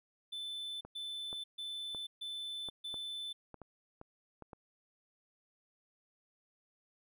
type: tone bursts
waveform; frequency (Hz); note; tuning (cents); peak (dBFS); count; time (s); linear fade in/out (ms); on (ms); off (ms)
triangle; 3520; A7; 0; -38; 5; 0.32-3.33; 10; 490; 140
type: clicks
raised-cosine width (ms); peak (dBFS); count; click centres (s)
1; -34; 10; 0.85 / 1.329 / 1.948 / 2.687 / 2.942 / 3.543 / 3.617 / 4.014 / 4.423 / 4.532
effects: none